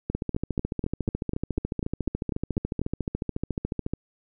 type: two click trains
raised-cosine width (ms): 3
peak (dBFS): -14 / -14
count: 54 / 12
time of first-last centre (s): 0.15-3.936 / 0.1-2.816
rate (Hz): 14 / 4.05
effects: none